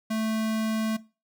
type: tone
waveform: square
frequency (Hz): 220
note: A3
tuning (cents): 0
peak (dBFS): -26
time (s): 0.1-0.97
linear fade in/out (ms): 10
effects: noise-tail reverb RT60 0.3 s tail -19 dB re dry